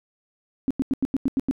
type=tone bursts; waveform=sine; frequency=267 Hz; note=C4; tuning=35 cents sharp; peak=-18 dBFS; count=8; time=0.68-1.511 s; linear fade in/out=0 ms; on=26 ms; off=89 ms; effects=none